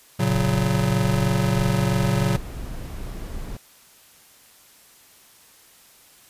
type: chord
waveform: square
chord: F# major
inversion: first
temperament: just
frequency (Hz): 115.62 / 138.75 / 185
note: A#2 / C#3 / F#3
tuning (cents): -14 / +2 / 0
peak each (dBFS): -24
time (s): 0.19-2.37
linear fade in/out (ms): 10
type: noise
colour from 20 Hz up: brown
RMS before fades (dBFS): -32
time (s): 0.27-3.57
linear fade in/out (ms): 5
effects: white hiss -52 dBFS RMS until 6.29 s + resampled to 32000 Hz